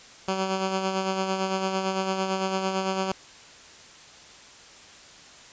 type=tone with tremolo; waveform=10% pulse; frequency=190.5 Hz; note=G3; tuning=49 cents flat; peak=-15 dBFS; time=0.28-3.12 s; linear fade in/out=2 ms; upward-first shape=sine; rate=8.9 Hz; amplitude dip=45%; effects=white hiss -48 dBFS RMS until 5.52 s + resampled to 16000 Hz